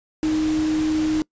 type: tone in noise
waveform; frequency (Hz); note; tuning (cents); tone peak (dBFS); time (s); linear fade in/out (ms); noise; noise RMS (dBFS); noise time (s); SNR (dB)
sine; 311.1; D#4; 0; -18; 0.23-1.22; 0; pink; -33; 0.23-1.22; +12
effects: noise-tail reverb RT60 0.1 s tail -24 dB re dry + resampled to 16000 Hz